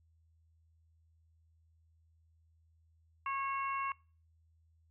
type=harmonic tone; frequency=547 Hz; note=C#5; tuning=23 cents flat; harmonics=2 / 3 / 4 / 5; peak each=-35 / -48 / -44 / -45 dBFS; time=3.26-3.92 s; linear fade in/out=2 ms; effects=noise-tail reverb RT60 0.4 s tail -24 dB re dry + added 81 Hz sine -66 dBFS peak until 4.9 s